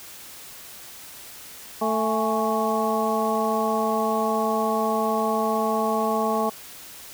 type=harmonic tone with a mistuned harmonic; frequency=221.1 Hz; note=A3; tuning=9 cents sharp; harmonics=1 / 2 / 3 / 4 / 5; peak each=-27 / -27 / -27 / -27 / -27 dBFS; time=1.81-6.5 s; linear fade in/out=10 ms; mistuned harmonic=4; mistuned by=-92 cents; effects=white hiss -42 dBFS RMS until 7.13 s